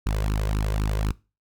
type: tone with flanger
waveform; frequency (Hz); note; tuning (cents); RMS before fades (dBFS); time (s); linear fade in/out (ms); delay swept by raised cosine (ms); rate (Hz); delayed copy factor
sawtooth; 52.1; G#1; +6; -24; 0.06-1.12; 5; 0.71 to 2.01; 3.9; +0.85
effects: noise-tail reverb RT60 0.3 s tail -22 dB re dry